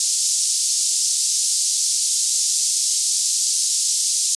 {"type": "band-pass noise", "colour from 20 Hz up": "white", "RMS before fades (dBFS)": -20, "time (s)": [0, 4.35], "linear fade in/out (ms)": 2, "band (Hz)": [5000, 8600], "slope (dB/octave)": 24, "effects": ["resampled to 24000 Hz"]}